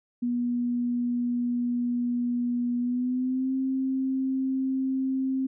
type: tone with pitch glide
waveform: sine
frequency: 242.3 to 264.2 Hz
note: B3 to C4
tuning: -33 to +17 cents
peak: -24 dBFS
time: 0.22-5.47 s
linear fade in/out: 10 ms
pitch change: +150 cents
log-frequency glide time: 2.78-3.54 s
effects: none